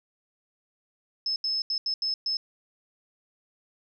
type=tone bursts at uneven times; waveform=sine; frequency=5210 Hz; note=E8; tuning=21 cents flat; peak=-25 dBFS; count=6; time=1.26-1.36 / 1.44-1.62 / 1.7-1.78 / 1.86-1.94 / 2.02-2.14 / 2.26-2.37 s; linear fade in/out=2 ms; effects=none